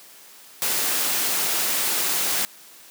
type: noise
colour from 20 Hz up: white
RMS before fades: -23 dBFS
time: 0.62-2.45 s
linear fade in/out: 0 ms
effects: white hiss -47 dBFS RMS until 2.9 s + high-pass 200 Hz 12 dB/octave